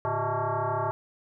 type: tone with frequency modulation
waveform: sine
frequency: 109.4 Hz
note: A2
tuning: 9 cents flat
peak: -25 dBFS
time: 0.05-0.91 s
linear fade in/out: 0 ms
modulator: 252 Hz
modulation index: 4.4
effects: none